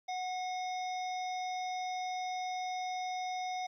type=harmonic tone with a mistuned harmonic; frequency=737 Hz; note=F#5; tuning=7 cents flat; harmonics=1 / 3 / 5 / 7 / 8; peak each=-35 / -45 / -49 / -52 / -53 dBFS; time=0.08-3.67 s; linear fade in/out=10 ms; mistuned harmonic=3; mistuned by=-39 cents; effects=12-bit